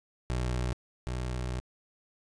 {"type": "tone pair in turn", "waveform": "25% pulse", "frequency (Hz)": [61.74, 62.1], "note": ["B1", "B1"], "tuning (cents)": [0, 10], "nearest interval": "unison", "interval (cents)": 10, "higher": "second", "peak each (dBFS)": [-25, -28], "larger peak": "first", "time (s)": [[0.3, 0.73], [1.07, 1.6]], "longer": "second", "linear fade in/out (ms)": 0, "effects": ["resampled to 22050 Hz", "11-bit"]}